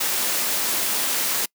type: noise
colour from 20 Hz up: white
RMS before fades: -23 dBFS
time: 0-1.46 s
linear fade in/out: 10 ms
effects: noise-tail reverb RT60 0.1 s tail -26 dB re dry + high-pass 200 Hz 12 dB/octave